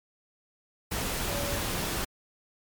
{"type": "tone in noise", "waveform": "sine", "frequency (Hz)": 570, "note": "C#5", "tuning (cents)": 48, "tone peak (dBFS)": -35, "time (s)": [1.28, 1.59], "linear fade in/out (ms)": 10, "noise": "pink", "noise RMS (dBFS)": -31, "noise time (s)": [0.91, 2.05], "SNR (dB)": -7, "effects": ["MP3 96 kbps"]}